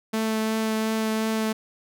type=tone with vibrato; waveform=sawtooth; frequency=220 Hz; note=A3; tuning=in tune; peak=-19 dBFS; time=0.13-1.53 s; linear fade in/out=10 ms; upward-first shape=triangle; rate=2.8 Hz; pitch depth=11 cents each way; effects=none